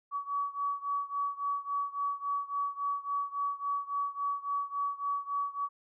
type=beating tone pair; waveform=sine; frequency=1134 / 1137.6 Hz; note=C#6 / C#6; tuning=+39 / +45 cents; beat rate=3.6 Hz; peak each=-33 / -35 dBFS; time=0.11-5.69 s; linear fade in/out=50 ms; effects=none